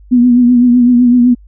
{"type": "tone with vibrato", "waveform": "sine", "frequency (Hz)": 244.5, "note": "B3", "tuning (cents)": -17, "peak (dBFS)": -4, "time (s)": [0.11, 1.35], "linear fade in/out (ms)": 20, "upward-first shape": "triangle", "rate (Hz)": 7.9, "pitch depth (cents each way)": 53, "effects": ["added 50 Hz sine -36 dBFS peak until 1.47 s"]}